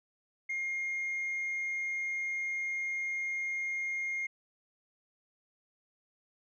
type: tone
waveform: sine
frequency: 2130 Hz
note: C7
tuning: 30 cents sharp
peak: -30 dBFS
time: 0.49-4.27 s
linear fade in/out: 10 ms
effects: tanh soft clip ceiling -30 dBFS